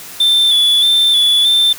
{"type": "tone with vibrato", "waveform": "triangle", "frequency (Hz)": 3500, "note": "A7", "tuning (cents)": -10, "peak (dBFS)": -7, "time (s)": [0.2, 1.73], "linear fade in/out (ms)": 5, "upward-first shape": "square", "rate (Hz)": 1.6, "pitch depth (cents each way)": 30, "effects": ["white hiss -32 dBFS RMS until 1.78 s"]}